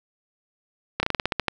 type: slowing click train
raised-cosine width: 0.3 ms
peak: -6 dBFS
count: 10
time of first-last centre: 1-1.483 s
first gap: 30 ms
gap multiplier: 1.14
effects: none